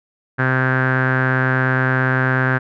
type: tone with low-pass filter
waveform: sawtooth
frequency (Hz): 129.8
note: C3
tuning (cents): -13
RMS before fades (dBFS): -17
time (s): 0.38-2.59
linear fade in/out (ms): 20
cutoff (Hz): 1600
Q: 8.6
effects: none